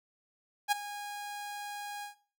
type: tone with ADSR envelope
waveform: sawtooth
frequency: 821 Hz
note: G#5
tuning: 20 cents flat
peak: -19 dBFS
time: 0.68-2.15 s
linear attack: 38 ms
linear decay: 15 ms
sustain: -16 dB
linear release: 120 ms
effects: noise-tail reverb RT60 0.4 s tail -17 dB re dry

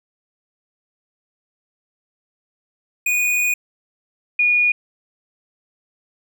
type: tone pair in turn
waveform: square / sine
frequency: 2466 / 2446 Hz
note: D#7 / D#7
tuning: -16 / -30 cents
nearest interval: unison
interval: 14 cents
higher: first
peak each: -17 / -13 dBFS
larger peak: second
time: 3.06-3.54 / 4.39-4.72 s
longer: first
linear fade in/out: 5 ms
effects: none

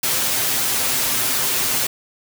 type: noise with comb filter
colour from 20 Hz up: white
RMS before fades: -20 dBFS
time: 0.03-1.87 s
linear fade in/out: 5 ms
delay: 7.7 ms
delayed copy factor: +0.7
effects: none

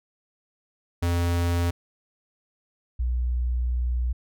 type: tone pair in turn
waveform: square / sine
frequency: 86.3 / 61.02 Hz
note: F2 / B1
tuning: -20 / -20 cents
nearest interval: tritone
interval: 600 cents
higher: first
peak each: -22 dBFS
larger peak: neither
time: 1.02-1.71 / 2.99-4.13 s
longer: second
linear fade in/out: 10 ms
effects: none

